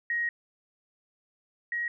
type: tone pair in turn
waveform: sine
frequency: 1884 / 1894.9 Hz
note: A#6 / A#6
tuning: +18 / +28 cents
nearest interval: unison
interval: 10 cents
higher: second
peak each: -26 / -28 dBFS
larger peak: first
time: 0.1-0.29 / 1.72-1.88 s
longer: first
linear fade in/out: 2 ms
effects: none